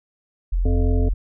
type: tone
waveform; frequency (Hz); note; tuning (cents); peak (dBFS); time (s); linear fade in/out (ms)
sine; 43.07; F1; -23; -17; 0.52-1.14; 10
type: harmonic tone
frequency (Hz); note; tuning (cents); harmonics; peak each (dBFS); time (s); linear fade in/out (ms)
86.9; F2; -8; 1 / 3 / 5 / 7 / 8; -20 / -26 / -28 / -36 / -39; 0.65-1.09; 5
effects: none